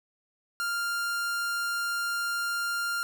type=tone; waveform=45% pulse; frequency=1396.9 Hz; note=F6; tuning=in tune; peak=-28 dBFS; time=0.6-3.03 s; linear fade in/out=0 ms; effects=none